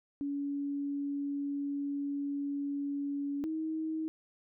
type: tone pair in turn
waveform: sine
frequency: 283.2 / 316.9 Hz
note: C#4 / D#4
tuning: +37 / +32 cents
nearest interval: major second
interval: 195 cents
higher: second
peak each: -32 / -32 dBFS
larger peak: neither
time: 0.21-3.44 / 3.44-4.08 s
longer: first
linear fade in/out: 0 ms
effects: none